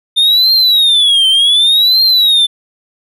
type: tone with vibrato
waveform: triangle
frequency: 3609 Hz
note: A7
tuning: 43 cents sharp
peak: -5 dBFS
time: 0.16-2.47 s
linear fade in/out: 20 ms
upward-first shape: triangle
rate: 0.67 Hz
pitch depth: 270 cents each way
effects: none

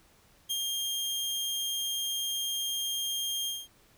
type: tone with ADSR envelope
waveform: sawtooth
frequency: 3212 Hz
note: G7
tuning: 41 cents sharp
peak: -25 dBFS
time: 0.49-3.68 s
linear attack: 20 ms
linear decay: 42 ms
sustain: -2 dB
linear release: 210 ms
effects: pink hiss -62 dBFS RMS until 3.97 s

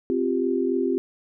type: chord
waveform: sine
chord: C suspended fourth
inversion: none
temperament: just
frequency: 261.6 / 348.8 / 392.4 Hz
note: C4 / F4 / G4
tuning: 0 / -2 / +2 cents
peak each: -25 dBFS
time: 0.1-0.98 s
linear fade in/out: 0 ms
effects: none

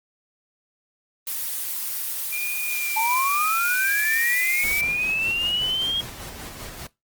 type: noise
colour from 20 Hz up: blue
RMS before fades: -28 dBFS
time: 1.27-4.81 s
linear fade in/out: 2 ms
type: tone with vibrato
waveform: sine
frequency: 2395 Hz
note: D7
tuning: 33 cents sharp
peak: -26 dBFS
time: 2.32-4.64 s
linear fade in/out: 5 ms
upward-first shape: sine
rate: 1 Hz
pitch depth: 36 cents each way
type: linear sweep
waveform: sine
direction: up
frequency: 862 to 3283 Hz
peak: -21 dBFS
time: 2.96-6.01 s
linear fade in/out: 10 ms
type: noise with tremolo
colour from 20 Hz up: pink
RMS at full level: -36 dBFS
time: 4.63-6.87 s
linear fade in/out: 5 ms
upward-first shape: square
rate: 5.1 Hz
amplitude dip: 30%
effects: noise-tail reverb RT60 0.2 s tail -20 dB re dry + Opus 24 kbps

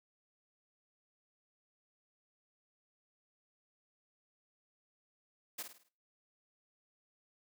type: noise with echo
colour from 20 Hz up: white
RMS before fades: -41 dBFS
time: 5.58-5.63 s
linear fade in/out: 10 ms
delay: 52 ms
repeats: 5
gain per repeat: -7 dB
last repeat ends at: 5.89 s
effects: noise-tail reverb RT60 0.4 s tail -21 dB re dry + high-pass 200 Hz 12 dB/octave

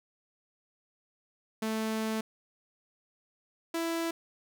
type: tone pair in turn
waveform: sawtooth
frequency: 220 / 331.9 Hz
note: A3 / E4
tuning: 0 / +12 cents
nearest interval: perfect fifth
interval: 712 cents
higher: second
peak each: -26 dBFS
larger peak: neither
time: 1.62-2.21 / 3.74-4.11 s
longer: first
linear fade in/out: 5 ms
effects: none

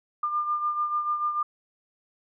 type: beating tone pair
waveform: sine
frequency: 1200 / 1206.8 Hz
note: D6 / D6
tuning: +37 / +47 cents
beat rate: 6.8 Hz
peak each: -25 / -33 dBFS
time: 0.23-1.43 s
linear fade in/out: 5 ms
effects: none

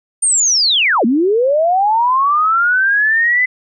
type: linear two-way sweep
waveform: sine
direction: down then up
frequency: 9030 to 216.1 to 2030 Hz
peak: -10 dBFS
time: 0.22-3.46 s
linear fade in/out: 10 ms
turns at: 1.05 s
effects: none

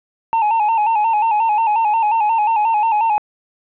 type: tone with vibrato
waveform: triangle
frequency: 874 Hz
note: A5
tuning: 12 cents flat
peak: -11 dBFS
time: 0.33-3.18 s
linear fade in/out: 0 ms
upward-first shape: square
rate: 5.6 Hz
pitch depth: 66 cents each way
effects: resampled to 8000 Hz + 8-bit

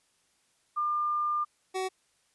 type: tone pair in turn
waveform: sine / 25% pulse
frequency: 1200 / 376 Hz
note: D6 / F#4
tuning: +37 / +28 cents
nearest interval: octave + minor sixth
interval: 2009 cents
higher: first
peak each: -26 dBFS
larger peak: neither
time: 0.76-1.45 / 1.74-1.89 s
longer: first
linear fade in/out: 20 ms
effects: white hiss -70 dBFS RMS until 2.34 s + resampled to 24000 Hz

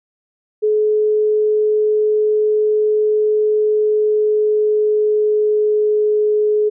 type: tone with pitch glide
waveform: sine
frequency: 426.4 to 423 Hz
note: G#4 to G#4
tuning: +46 to +32 cents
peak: -12 dBFS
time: 0.62-6.7 s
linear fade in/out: 20 ms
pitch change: -14 cents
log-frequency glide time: 3.49-6.3 s
effects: none

